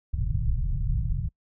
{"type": "low-pass noise", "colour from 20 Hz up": "pink", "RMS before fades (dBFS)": -26, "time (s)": [0.13, 1.29], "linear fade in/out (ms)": 10, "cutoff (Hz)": 150, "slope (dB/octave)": 48, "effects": ["noise-tail reverb RT60 0.1 s tail -25 dB re dry"]}